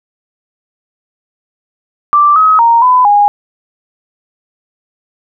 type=tone with pitch steps; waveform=sine; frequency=1174 / 1273 / 930 / 1004 / 821 Hz; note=D6 / D#6 / A#5 / B5 / G#5; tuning=-1 / +39 / -4 / +28 / -20 cents; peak=-4 dBFS; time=2.13-3.28 s; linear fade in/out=0 ms; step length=230 ms; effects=none